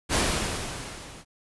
pink noise with level ramp, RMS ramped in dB -21 to -46 dBFS, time 0.09-1.25 s, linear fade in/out 50 ms, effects resampled to 24000 Hz

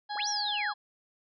harmonic tone, 830 Hz, G#5, 1 cent flat, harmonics 1 / 2 / 4 / 5 / 6, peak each -34 / -41 / -46 / -41 / -50 dBFS, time 0.09-0.74 s, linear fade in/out 20 ms
sine linear two-way sweep, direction up then down, 140 to 5920 to 895 Hz, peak -30 dBFS, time 0.15-0.74 s, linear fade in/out 50 ms, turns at 0.28 s
effects none

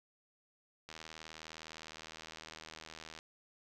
click train, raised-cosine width 0.2 ms, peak -30 dBFS, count 184, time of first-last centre 0.89-3.189 s, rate 79.6 Hz, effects none

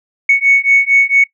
sine beating tone pair, 2217 / 2221.4 Hz, C#7 / C#7, 0 / +3 cents, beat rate 4.4 Hz, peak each -10 dBFS, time 0.29-1.24 s, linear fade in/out 5 ms, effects noise-tail reverb RT60 0.1 s tail -22 dB re dry + tanh soft clip ceiling 0 dBFS

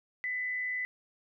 sine tone with frequency modulation, 2000 Hz, B6, 21 cents sharp, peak -31 dBFS, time 0.24-0.85 s, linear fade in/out 0 ms, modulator 129 Hz, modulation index 0.27, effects none

